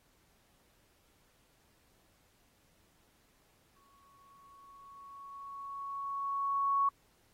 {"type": "tone with exponential growth", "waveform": "sine", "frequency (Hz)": 1111, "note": "C#6", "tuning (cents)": 4, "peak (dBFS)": -25, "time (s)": [3.76, 6.89], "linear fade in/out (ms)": 5, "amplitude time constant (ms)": 680, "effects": ["pink hiss -70 dBFS RMS until 7.33 s", "AAC 48 kbps"]}